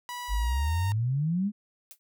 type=tone with pitch glide; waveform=sawtooth; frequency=978 to 923.1 Hz; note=B5 to A#5; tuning=-17 to -17 cents; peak=-31 dBFS; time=0.09-0.92 s; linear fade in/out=0 ms; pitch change=-100 cents; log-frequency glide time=0.28-0.7 s
type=exponential sweep; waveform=sine; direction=up; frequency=47.34 to 215 Hz; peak=-24 dBFS; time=0.28-1.52 s; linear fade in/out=50 ms
type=noise with exponential decay; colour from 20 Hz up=blue; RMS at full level=-41 dBFS; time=1.91-1.99 s; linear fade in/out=0 ms; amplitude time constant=16 ms
effects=none